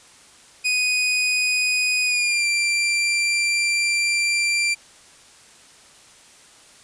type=tone with pitch glide; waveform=sawtooth; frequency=2489 to 2362 Hz; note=D#7 to D7; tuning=0 to +9 cents; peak=-15 dBFS; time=0.64-4.75 s; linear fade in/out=20 ms; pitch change=-91 cents; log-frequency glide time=2.04-2.46 s; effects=white hiss -49 dBFS RMS until 6.83 s + resampled to 22050 Hz